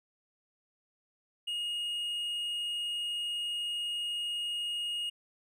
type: tone with hard clipping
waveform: sine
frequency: 2866 Hz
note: F7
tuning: 44 cents sharp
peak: -33 dBFS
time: 1.47-5.1 s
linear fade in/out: 10 ms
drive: 3 dB
effects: none